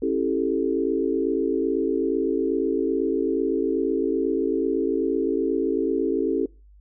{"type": "chord", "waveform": "sine", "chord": "A dominant seventh", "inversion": "first", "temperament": "equal with one note detuned", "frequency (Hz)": [271.9, 329.6, 392, 440], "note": ["C#4", "E4", "G4", "A4"], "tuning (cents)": [-33, 0, 0, 0], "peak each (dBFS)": -26, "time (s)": [0.02, 6.46], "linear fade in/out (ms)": 5, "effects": ["noise-tail reverb RT60 0.3 s tail -23 dB re dry", "added 50 Hz sine -48 dBFS peak until 6.8 s"]}